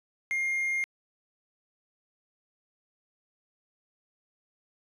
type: tone with hard clipping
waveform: triangle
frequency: 2123 Hz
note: C7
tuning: 25 cents sharp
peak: -27 dBFS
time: 0.31-0.84 s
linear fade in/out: 0 ms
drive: 5 dB
effects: resampled to 24000 Hz